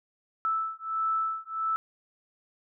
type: beating tone pair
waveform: sine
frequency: 1315 / 1316.5 Hz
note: E6 / E6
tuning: -5 / -3 cents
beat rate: 1.5 Hz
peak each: -30 dBFS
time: 0.45-1.76 s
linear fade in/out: 0 ms
effects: none